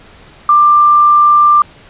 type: tone with quantisation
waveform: sine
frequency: 1186 Hz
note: D6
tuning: 17 cents sharp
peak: -4 dBFS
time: 0.49-1.62 s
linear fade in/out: 2 ms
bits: 5
effects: pink hiss -40 dBFS RMS until 1.89 s + resampled to 8000 Hz